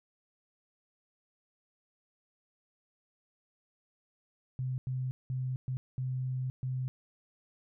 sine tone bursts at uneven times, 128.9 Hz, C3, 26 cents flat, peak -31 dBFS, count 6, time 4.59-4.78 / 4.87-5.11 / 5.3-5.56 / 5.68-5.77 / 5.98-6.5 / 6.63-6.88 s, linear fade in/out 0 ms, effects none

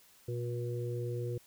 harmonic tone, 120.3 Hz, B2, 45 cents flat, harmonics 1 / 3 / 4, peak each -35 / -40 / -41 dBFS, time 0.28-1.38 s, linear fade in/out 5 ms, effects white hiss -62 dBFS RMS until 1.46 s

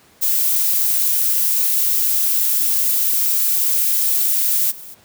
violet noise with level steps, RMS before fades -17 / -36 dBFS, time 0.21-4.95 s, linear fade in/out 20 ms, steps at 4.7 s, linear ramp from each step 20 ms, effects pink hiss -51 dBFS RMS until 5.04 s + high-pass 100 Hz 12 dB/octave

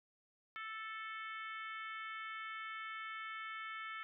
harmonic tone, 440 Hz, A4, in tune, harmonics 3 / 4 / 5 / 6 / 7 / 8, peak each -46 / -49 / -49 / -61 / -56 / -62 dBFS, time 0.56-4.03 s, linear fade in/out 0 ms, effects none

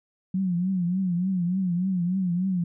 sine tone with vibrato, 181.9 Hz, F#3, 29 cents flat, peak -22 dBFS, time 0.34-2.64 s, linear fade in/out 5 ms, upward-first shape triangle, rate 3.4 Hz, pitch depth 120 cents each way, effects none

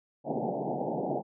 white band-pass noise, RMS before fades -32 dBFS, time 0.24-1.23 s, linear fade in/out 50 ms, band 130 to 840 Hz, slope 96 dB/octave, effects none

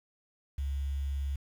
sine tone with quantisation, 69.3 Hz, C#2, in tune, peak -30 dBFS, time 0.58-1.36 s, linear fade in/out 5 ms, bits 9, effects none

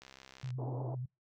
click train, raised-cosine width 0.2 ms, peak -34 dBFS, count 33, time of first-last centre 0.02-0.505 s, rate 66 Hz
sine tone with vibrato, 127 Hz, B2, 49 cents sharp, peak -36 dBFS, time 0.43-1.06 s, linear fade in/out 10 ms, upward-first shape square, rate 8.4 Hz, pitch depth 40 cents each way
pink band-pass noise, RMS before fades -44 dBFS, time 0.58-0.95 s, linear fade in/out 5 ms, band 260 to 910 Hz, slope 48 dB/octave
effects noise-tail reverb RT60 0.2 s tail -25 dB re dry

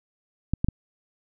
clicks, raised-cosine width 5 ms, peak -10 dBFS, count 3, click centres 0.536 / 0.645 / 0.686 s, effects none

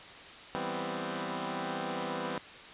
10% pulse chord, C major seventh, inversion first, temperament equal, 164.81 / 196 / 246.9 / 261.6 Hz, E3 / G3 / B3 / C4, 0 / 0 / 0 / 0 cents, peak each -32 / -31 / -31 / -31 dBFS, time 0.55-2.38 s, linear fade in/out 0 ms, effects white hiss -48 dBFS RMS until 2.73 s + resampled to 8000 Hz

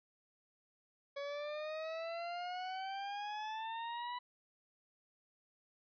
40% pulse exponential sweep, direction up, 560 to 987.8 Hz, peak -39 dBFS, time 1.16-4.19 s, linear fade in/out 10 ms, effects resampled to 11025 Hz

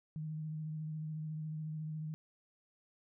sine tone with vibrato, 155.4 Hz, D#3, 2 cents flat, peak -38 dBFS, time 0.16-2.14 s, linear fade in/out 0 ms, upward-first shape triangle, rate 14 Hz, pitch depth 28 cents each way, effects none

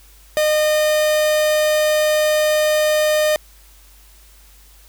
45% pulse tone, 611 Hz, D#5, 32 cents flat, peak -14 dBFS, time 0.37-3.36 s, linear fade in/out 0 ms, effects added 50 Hz sine -46 dBFS peak until 4.88 s + white hiss -50 dBFS RMS until 4.88 s

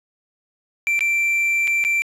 triangle tone with dropouts, 2349 Hz, D7, in tune, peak -15 dBFS, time 0.87-2.02 s, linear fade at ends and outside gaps 0 ms, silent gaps 0.992-1.007 / 1.673-1.677 / 1.84-1.849 s, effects resampled to 32000 Hz + 8-bit

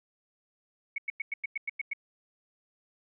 sine tone bursts, 2217 Hz, C#7, in tune, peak -29 dBFS, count 9, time 0.96-1.934 s, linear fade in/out 5 ms, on 22 ms, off 97 ms, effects none

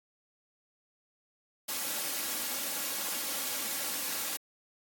white noise with comb filter, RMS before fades -34 dBFS, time 1.68-4.37 s, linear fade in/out 10 ms, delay 3.6 ms, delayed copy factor +0.55, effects high-pass 150 Hz 12 dB/octave + AAC 64 kbps

